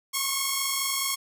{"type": "tone pair together", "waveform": "5% pulse", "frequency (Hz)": [1084, 1108.7], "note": ["C#6", "C#6"], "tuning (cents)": [-39, 0], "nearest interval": "unison", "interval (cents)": 39, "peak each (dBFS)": [-15, -18], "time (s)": [0.13, 1.16], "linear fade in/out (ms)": 20, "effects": []}